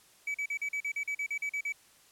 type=tone bursts; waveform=triangle; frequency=2288 Hz; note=D7; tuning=46 cents flat; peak=-29 dBFS; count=13; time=0.27-1.724 s; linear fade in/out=5 ms; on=74 ms; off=41 ms; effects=white hiss -61 dBFS RMS until 2.11 s + low-pass 12000 Hz 12 dB/octave